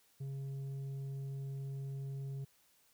sine tone with tanh clipping, 136.7 Hz, C#3, 24 cents flat, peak -40 dBFS, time 0.2-2.45 s, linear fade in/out 10 ms, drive 5 dB, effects white hiss -70 dBFS RMS until 2.93 s

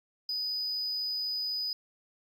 sine tone, 4978 Hz, D#8, in tune, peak -28 dBFS, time 0.29-1.73 s, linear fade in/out 2 ms, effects tanh soft clip ceiling -29 dBFS + AAC 64 kbps

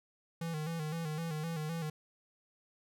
square tone with vibrato, 159.8 Hz, D#3, 47 cents sharp, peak -36 dBFS, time 0.41-1.9 s, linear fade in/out 5 ms, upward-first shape square, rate 3.9 Hz, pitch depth 69 cents each way, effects none

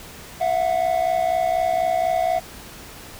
triangle tone pair together, 665.9 / 730 Hz, E5 / F#5, +17 / -24 cents, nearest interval major second, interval 159 cents, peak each -19 dBFS, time 0.4-2.4 s, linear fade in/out 20 ms, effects pink hiss -40 dBFS RMS until 3.19 s

